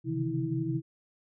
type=tone cluster; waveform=sine; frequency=130.7 / 136.4 / 153.2 / 165.5 / 325.1 Hz; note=C3 / C#3 / D#3 / E3 / E4; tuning=-1 / -28 / -27 / +7 / -24 cents; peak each=-33 / -39 / -36 / -37 / -32 dBFS; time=0.04-0.82 s; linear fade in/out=50 ms; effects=none